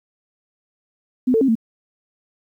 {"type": "tone with pitch steps", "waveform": "sine", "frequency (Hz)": [253.7, 446.7, 268.6, 225.3], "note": ["B3", "A4", "C4", "A3"], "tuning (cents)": [47, 26, 46, 41], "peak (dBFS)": -13, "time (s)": [1.27, 1.554], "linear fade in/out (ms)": 10, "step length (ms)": 71, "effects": ["9-bit"]}